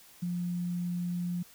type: tone with ADSR envelope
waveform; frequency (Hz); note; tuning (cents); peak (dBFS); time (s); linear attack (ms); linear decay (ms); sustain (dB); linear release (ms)
sine; 175.9; F3; +13; -28; 0.22-1.43; 11; 12; -2; 9
effects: white hiss -56 dBFS RMS until 1.54 s